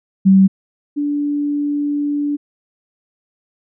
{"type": "tone pair in turn", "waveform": "sine", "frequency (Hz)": [192.2, 290.6], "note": ["G3", "D4"], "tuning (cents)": [-34, -18], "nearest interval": "perfect fifth", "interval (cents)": 716, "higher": "second", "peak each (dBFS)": [-6, -16], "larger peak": "first", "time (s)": [[0.25, 0.48], [0.96, 2.37]], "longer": "second", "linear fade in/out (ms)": 20, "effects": []}